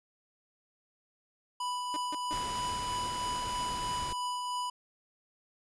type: tone with tremolo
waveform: square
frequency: 989 Hz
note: B5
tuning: 2 cents sharp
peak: -32 dBFS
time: 1.6-4.7 s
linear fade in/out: 5 ms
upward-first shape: triangle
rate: 3.1 Hz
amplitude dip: 30%
type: tone bursts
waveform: sawtooth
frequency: 302.8 Hz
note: D#4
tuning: 47 cents flat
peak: -34 dBFS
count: 3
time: 1.94-2.332 s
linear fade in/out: 0 ms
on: 24 ms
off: 160 ms
type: noise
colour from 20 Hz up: pink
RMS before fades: -41 dBFS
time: 2.32-4.13 s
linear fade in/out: 5 ms
effects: resampled to 24000 Hz